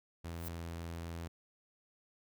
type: tone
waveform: sawtooth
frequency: 83.9 Hz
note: E2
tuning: 31 cents sharp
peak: -37 dBFS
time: 0.24-1.28 s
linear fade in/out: 10 ms
type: noise with exponential growth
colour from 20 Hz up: violet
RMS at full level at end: -42 dBFS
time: 0.3-0.48 s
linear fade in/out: 1 ms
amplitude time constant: 37 ms
effects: none